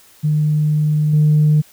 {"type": "tone with level steps", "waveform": "sine", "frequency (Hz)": 151.6, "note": "D#3", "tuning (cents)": -45, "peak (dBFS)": [-12, -8], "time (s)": [0.23, 1.62], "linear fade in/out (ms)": 20, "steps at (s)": 1.13, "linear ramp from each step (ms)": 5, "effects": ["tanh soft clip ceiling -6 dBFS", "white hiss -48 dBFS RMS until 1.72 s"]}